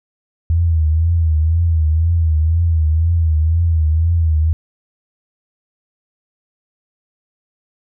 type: tone with vibrato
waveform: sine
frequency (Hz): 81.1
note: E2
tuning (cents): -28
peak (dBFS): -11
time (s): 0.5-4.53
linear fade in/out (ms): 0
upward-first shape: triangle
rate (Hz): 2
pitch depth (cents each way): 96
effects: none